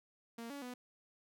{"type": "tone with pitch steps", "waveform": "sawtooth", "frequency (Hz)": [231.7, 283, 248], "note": ["A#3", "C#4", "B3"], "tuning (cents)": [-10, 36, 7], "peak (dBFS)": -40, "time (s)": [0.38, 0.74], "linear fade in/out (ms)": 5, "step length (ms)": 120, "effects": []}